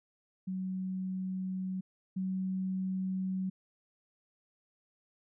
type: tone pair in turn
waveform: sine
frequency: 187.2 / 188.06 Hz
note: F#3 / F#3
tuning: +20 / +28 cents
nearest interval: unison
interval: 8 cents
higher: second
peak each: -33 / -31 dBFS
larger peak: second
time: 0.47-1.81 / 2.16-3.5 s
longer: neither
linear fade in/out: 10 ms
effects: none

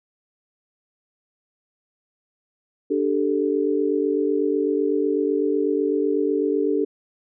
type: chord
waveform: sine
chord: D suspended fourth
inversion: none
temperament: equal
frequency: 293.7 / 392 / 440 Hz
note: D4 / G4 / A4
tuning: 0 / 0 / 0 cents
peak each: -23 dBFS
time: 2.9-6.85 s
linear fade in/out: 10 ms
effects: none

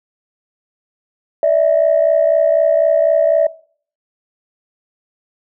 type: tone pair together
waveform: sine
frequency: 586 / 650 Hz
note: D5 / E5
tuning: -4 / -24 cents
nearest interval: major second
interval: 180 cents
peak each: -12 dBFS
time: 1.43-3.47 s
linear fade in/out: 2 ms
effects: noise-tail reverb RT60 0.5 s tail -21 dB re dry + tanh soft clip ceiling -4 dBFS

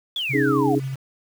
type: exponential sweep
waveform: sine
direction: down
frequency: 3520 to 674 Hz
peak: -23 dBFS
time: 0.16-0.75 s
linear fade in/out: 2 ms
type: tone with tremolo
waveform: sine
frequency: 133.8 Hz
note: C3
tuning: 39 cents sharp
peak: -24 dBFS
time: 0.29-0.96 s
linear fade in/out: 20 ms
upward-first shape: sine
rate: 11 Hz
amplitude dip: 30%
type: chord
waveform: sine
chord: C# suspended second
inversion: none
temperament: equal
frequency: 277.2 / 311.1 / 415.3 Hz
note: C#4 / D#4 / G#4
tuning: 0 / 0 / 0 cents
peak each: -22 dBFS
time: 0.33-0.8 s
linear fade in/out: 20 ms
effects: 7-bit

